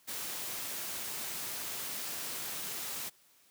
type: noise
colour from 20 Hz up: white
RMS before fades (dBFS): -39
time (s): 0.07-3.1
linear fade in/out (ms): 20
effects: white hiss -65 dBFS RMS until 3.5 s + high-pass 100 Hz 12 dB/octave